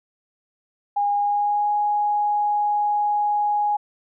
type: tone with pitch glide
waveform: sine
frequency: 816 to 830.3 Hz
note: G#5 to G#5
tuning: -31 to -1 cents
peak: -18 dBFS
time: 0.96-3.77 s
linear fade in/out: 10 ms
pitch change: +30 cents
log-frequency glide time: 1.13-1.71 s
effects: none